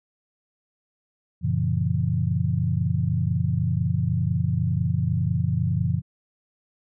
sine chord, F# dominant seventh, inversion none, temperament equal with one note detuned, 92.5 / 116.54 / 138.59 / 168.57 Hz, F#2 / A#2 / C#3 / E3, 0 / 0 / 0 / +39 cents, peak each -26 dBFS, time 1.41-6.02 s, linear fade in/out 50 ms, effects none

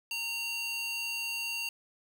square tone with high-pass filter, 921 Hz, A#5, 21 cents flat, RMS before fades -35 dBFS, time 0.11-1.69 s, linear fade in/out 2 ms, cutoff 3100 Hz, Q 2.8, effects 9-bit

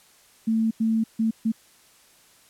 sine tone bursts at uneven times, 223.2 Hz, A3, 25 cents sharp, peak -19 dBFS, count 4, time 0.47-0.71 / 0.8-1.04 / 1.19-1.31 / 1.45-1.52 s, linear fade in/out 10 ms, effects white hiss -56 dBFS RMS until 2.49 s + low-pass 12000 Hz 12 dB/octave

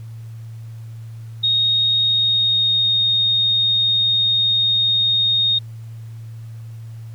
sine tone with pitch glide, 3729 to 3705 Hz, A#7 to A#7, 0 to -11 cents, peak -14 dBFS, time 1.43-5.59 s, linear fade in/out 10 ms, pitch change -11 cents, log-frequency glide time 2-2.98 s, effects added 113 Hz sine -31 dBFS peak until 7.14 s + pink hiss -54 dBFS RMS until 7.14 s

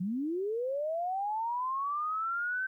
sine linear sweep, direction up, 170 to 1549 Hz, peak -30 dBFS, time 0-2.67 s, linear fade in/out 10 ms, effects 12-bit

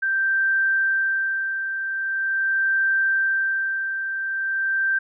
sine tone with tremolo, 1568 Hz, G6, in tune, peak -17 dBFS, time 0.02-4.99 s, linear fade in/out 10 ms, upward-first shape sine, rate 0.43 Hz, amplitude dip 55%, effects none

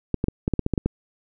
clicks, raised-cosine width 3 ms, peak -8 dBFS, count 10, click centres 0.143 / 0.241 / 0.284 / 0.479 / 0.537 / 0.593 / 0.664 / 0.737 / 0.778 / 0.86 s, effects none

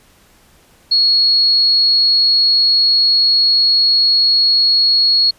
sine tone, 4329 Hz, C#8, 42 cents flat, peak -9 dBFS, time 0.91-5.31 s, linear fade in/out 10 ms, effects pink hiss -50 dBFS RMS until 5.38 s + resampled to 32000 Hz

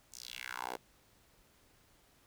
10% pulse tone with high-pass filter sweep, 61.74 Hz, B1, in tune, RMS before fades -44 dBFS, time 0.12-0.77 s, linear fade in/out 10 ms, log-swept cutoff 7200 to 510 Hz, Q 3, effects pink hiss -67 dBFS RMS until 2.26 s

